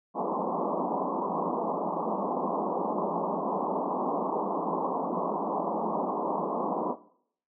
white band-pass noise, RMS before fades -30 dBFS, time 0.14-6.96 s, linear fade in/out 50 ms, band 170 to 1100 Hz, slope 96 dB/octave, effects noise-tail reverb RT60 0.6 s tail -17 dB re dry

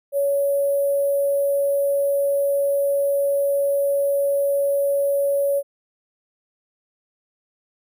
sine tone with sample-and-hold, 561 Hz, C#5, 21 cents sharp, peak -17 dBFS, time 0.12-5.63 s, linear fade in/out 50 ms, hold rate 11025 Hz, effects none

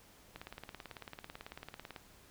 click train, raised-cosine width 0.3 ms, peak -29 dBFS, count 30, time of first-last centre 0.36-1.962 s, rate 18.1 Hz, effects pink hiss -61 dBFS RMS until 2.3 s

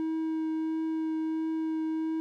triangle tone with vibrato, 318.7 Hz, D#4, 42 cents sharp, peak -26 dBFS, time 0-2.2 s, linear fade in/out 0 ms, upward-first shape triangle, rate 1.5 Hz, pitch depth 10 cents each way, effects none

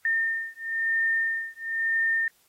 sine beating tone pair, 1814 / 1815 Hz, A#6 / A#6, -48 / -47 cents, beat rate 1 Hz, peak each -27 / -27 dBFS, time 0.05-2.28 s, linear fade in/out 2 ms, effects white hiss -64 dBFS RMS until 2.48 s + AAC 48 kbps

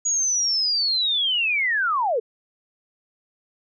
sine linear sweep, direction down, 6800 to 415.3 Hz, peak -19 dBFS, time 0.05-2.2 s, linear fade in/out 10 ms, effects none

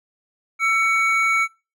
triangle tone pair together, 1331.3 / 2239 Hz, E6 / C#7, +17 / +17 cents, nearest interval major sixth, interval 900 cents, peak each -19 / -16 dBFS, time 0.59-1.48 s, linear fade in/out 50 ms, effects noise-tail reverb RT60 0.3 s tail -23 dB re dry

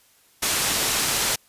white low-pass noise, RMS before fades -23 dBFS, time 0.42-1.36 s, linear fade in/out 10 ms, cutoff 10000 Hz, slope 12 dB/octave, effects white hiss -58 dBFS RMS until 1.48 s + resampled to 32000 Hz

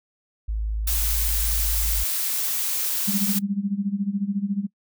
sine tone, 53.6 Hz, A1, 45 cents flat, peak -23 dBFS, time 0.48-2.04 s, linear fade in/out 10 ms
blue noise, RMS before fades -25 dBFS, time 0.87-3.39 s, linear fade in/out 5 ms
sine tone with tremolo, 199.9 Hz, G3, 34 cents sharp, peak -19 dBFS, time 3.07-4.67 s, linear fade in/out 20 ms, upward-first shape sine, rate 14 Hz, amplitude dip 85%
effects noise-tail reverb RT60 0.1 s tail -24 dB re dry

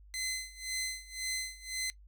15% pulse tone with tremolo, 2048 Hz, C7, 38 cents flat, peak -26 dBFS, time 0.14-1.9 s, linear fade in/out 0 ms, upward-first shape sine, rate 1.9 Hz, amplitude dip 90%, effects noise-tail reverb RT60 0.1 s tail -19 dB re dry + added 50 Hz sine -53 dBFS peak until 2.07 s

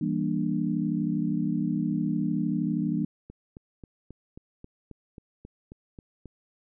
sine chord, E half-diminished seventh, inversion none, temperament just, 164.81 / 197.78 / 237.3 / 296.7 Hz, E3 / G3 / Bb3 / D4, 0 / +16 / +31 / +18 cents, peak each -30 dBFS, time 0.01-3.05 s, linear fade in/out 5 ms
click train, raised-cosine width 3 ms, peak -30 dBFS, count 12, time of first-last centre 3.3-6.257 s, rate 3.72 Hz
effects none

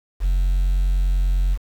sine tone, 45.04 Hz, F#1, 46 cents flat, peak -13 dBFS, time 0.2-1.58 s, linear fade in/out 50 ms, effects tanh soft clip ceiling -15 dBFS + 7-bit

